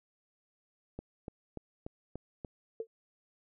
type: click train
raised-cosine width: 2 ms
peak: -27 dBFS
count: 6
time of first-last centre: 0.99-2.448 s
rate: 3.43 Hz
type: tone with exponential decay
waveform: sine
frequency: 449.7 Hz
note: A4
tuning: 38 cents sharp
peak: -30 dBFS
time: 2.8-2.87 s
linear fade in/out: 2 ms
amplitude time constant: 15 ms
effects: none